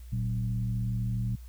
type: tone with frequency modulation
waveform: sine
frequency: 116.54 Hz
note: A#2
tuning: in tune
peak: -27 dBFS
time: 0.12-1.36 s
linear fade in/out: 10 ms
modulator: 72.4 Hz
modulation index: 0.75
effects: added 60 Hz sine -42 dBFS peak until 1.48 s + white hiss -61 dBFS RMS until 1.48 s